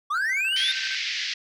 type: linear sweep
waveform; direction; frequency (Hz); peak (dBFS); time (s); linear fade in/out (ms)
triangle; up; 1115 to 3700; -21; 0.1-0.72; 10
type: tone with tremolo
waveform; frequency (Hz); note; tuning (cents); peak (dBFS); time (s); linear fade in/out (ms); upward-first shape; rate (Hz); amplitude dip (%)
triangle; 1553; G6; -17; -28; 0.14-0.97; 10; square; 13; 60
type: band-pass noise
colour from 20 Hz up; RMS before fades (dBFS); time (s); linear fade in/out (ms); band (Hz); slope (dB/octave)
pink; -29; 0.56-1.34; 5; 1800 to 5500; 48
effects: none